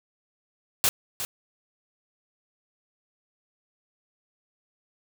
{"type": "noise with echo", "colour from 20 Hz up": "white", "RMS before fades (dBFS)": -21, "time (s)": [0.84, 0.89], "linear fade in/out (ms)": 0, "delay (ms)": 360, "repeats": 1, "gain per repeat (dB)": -10, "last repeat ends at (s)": 1.25, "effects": []}